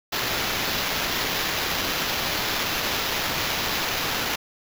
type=noise with sample-and-hold; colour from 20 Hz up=blue; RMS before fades=-26 dBFS; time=0.12-4.36 s; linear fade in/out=10 ms; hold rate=8820 Hz; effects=none